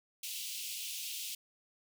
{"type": "high-pass noise", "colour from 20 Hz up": "pink", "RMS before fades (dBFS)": -41, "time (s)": [0.23, 1.35], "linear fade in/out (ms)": 5, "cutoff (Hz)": 2600, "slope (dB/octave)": 48, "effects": []}